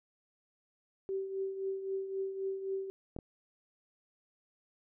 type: tone with tremolo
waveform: sine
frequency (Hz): 386.4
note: G4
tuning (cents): -25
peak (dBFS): -31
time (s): 1.09-2.9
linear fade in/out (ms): 0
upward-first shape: triangle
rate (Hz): 3.8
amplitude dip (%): 65
type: clicks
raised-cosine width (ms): 2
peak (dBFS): -28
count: 2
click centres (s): 3.164 / 3.188
effects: none